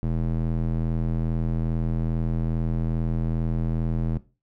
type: tone with band-pass filter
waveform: square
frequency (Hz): 41.2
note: E1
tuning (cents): 0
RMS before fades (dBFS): -25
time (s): 0.03-4.18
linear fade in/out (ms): 0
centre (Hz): 160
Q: 0.84
effects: noise-tail reverb RT60 0.3 s tail -17 dB re dry